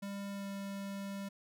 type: tone with pitch glide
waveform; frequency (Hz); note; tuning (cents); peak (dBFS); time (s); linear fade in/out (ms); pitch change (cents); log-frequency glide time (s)
square; 199.4 to 197.79; G3 to G3; +30 to +16; -40; 0.02-1.29; 10; -14; 0.33-0.46
effects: none